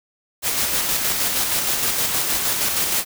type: noise with tremolo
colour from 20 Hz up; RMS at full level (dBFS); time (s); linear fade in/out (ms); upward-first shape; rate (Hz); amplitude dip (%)
white; -20; 0.42-3.05; 50; square; 6.4; 30
effects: none